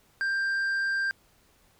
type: tone with tanh clipping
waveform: sine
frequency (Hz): 1584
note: G6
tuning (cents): +18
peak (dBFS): -26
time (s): 0.21-1.11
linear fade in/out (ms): 0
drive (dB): 5
effects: pink hiss -63 dBFS RMS until 1.79 s